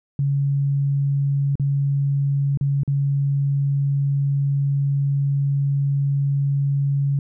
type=tone with dropouts; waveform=sine; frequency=140 Hz; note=C#3; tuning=18 cents sharp; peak=-17 dBFS; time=0.19-7.19 s; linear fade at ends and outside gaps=2 ms; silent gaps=1.555-1.597 / 2.574-2.61 / 2.834-2.877 s; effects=none